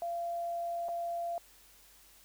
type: tone with dropouts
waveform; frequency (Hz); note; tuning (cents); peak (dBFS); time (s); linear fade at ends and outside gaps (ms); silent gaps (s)
sine; 686; F5; -31; -33; 0.02-1.38; 1; 0.885-0.889
effects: added 47 Hz sine -68 dBFS peak until 2.24 s + white hiss -60 dBFS RMS until 2.24 s